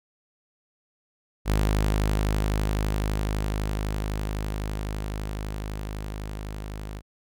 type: tone with level ramp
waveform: sawtooth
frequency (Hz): 51.91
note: G#1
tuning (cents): 0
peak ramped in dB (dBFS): -16 to -30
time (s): 1.45-7.02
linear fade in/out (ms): 50
effects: none